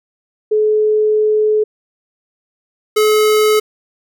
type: tone pair in turn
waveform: sine / square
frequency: 428 / 428 Hz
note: A4 / A4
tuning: -48 / -48 cents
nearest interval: unison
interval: 0 cents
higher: neither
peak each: -10 dBFS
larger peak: neither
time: 0.51-1.64 / 2.96-3.6 s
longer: first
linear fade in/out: 10 ms
effects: none